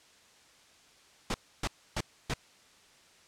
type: noise bursts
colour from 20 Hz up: pink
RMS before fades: -31 dBFS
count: 4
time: 1.3-2.338 s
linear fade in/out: 2 ms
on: 42 ms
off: 290 ms
effects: white hiss -60 dBFS RMS until 3.27 s + low-pass 7000 Hz 12 dB/octave